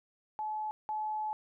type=tone pair in turn; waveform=sine; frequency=858 / 858 Hz; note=A5 / A5; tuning=-44 / -44 cents; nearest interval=unison; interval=0 cents; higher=neither; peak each=-33 / -32 dBFS; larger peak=second; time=0.39-0.71 / 0.89-1.33 s; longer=second; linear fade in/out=0 ms; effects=none